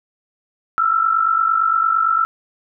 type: tone pair together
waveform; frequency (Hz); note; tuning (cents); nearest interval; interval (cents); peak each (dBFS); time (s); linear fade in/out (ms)
sine; 1318.5 / 1367.3; E6 / F6; 0 / -37; minor second; 63; -15 / -19; 0.78-2.25; 0
effects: none